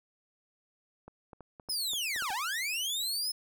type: clicks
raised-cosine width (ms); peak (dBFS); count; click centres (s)
1; -33; 9; 1.08 / 1.332 / 1.407 / 1.598 / 1.688 / 1.934 / 2.162 / 2.223 / 2.304
type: linear two-way sweep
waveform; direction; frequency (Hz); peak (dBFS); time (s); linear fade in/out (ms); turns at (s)
sawtooth; down then up; 5250 to 736 to 5250; -28; 1.69-3.32; 10; 2.32
effects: none